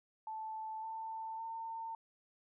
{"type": "tone with pitch steps", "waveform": "sine", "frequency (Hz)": [877, 890.8, 904.8], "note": ["A5", "A5", "A5"], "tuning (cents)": [-6, 21, 48], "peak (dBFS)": -40, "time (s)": [0.27, 1.95], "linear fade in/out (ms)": 2, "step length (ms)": 560, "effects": []}